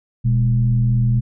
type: tone with frequency modulation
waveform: sine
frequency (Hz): 120.6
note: B2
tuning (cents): -41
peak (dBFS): -13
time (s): 0.24-1.21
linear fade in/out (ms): 20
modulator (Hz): 83.9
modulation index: 0.53
effects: none